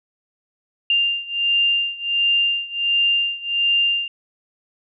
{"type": "beating tone pair", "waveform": "sine", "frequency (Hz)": [2794, 2795.4], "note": ["F7", "F7"], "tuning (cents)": [0, 1], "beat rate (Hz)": 1.4, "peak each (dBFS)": [-19, -21], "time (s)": [0.9, 4.08], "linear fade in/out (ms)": 2, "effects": []}